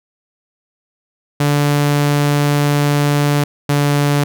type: tone pair in turn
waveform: sawtooth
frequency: 145.2 / 144.36 Hz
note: D3 / D3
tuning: -19 / -29 cents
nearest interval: unison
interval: 10 cents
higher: first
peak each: -8 dBFS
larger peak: neither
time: 1.4-3.44 / 3.69-4.24 s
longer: first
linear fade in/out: 5 ms
effects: none